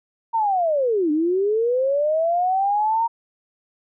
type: linear two-way sweep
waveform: sine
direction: down then up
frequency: 932.3 to 293.7 to 932.3 Hz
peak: -17 dBFS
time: 0.33-3.08 s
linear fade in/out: 20 ms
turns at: 1.11 s
effects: none